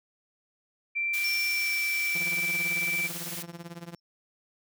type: tone with pitch glide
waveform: sine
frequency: 2350 to 2330 Hz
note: D7 to D7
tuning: +1 to -14 cents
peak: -26 dBFS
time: 0.95-3.08 s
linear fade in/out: 20 ms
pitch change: -15 cents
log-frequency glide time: 1.47-1.68 s
type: high-pass noise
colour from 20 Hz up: white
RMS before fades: -37 dBFS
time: 1.13-3.43 s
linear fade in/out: 10 ms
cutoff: 1500 Hz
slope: 12 dB/octave
type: tone with exponential decay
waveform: sine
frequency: 5430 Hz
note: F8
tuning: 50 cents flat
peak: -30 dBFS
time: 1.24-4 s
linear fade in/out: 5 ms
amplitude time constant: 600 ms
type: tone with tremolo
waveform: sawtooth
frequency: 170.6 Hz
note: F3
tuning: 40 cents flat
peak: -32 dBFS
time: 2.15-3.95 s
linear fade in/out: 2 ms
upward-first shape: triangle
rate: 18 Hz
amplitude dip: 95%
effects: none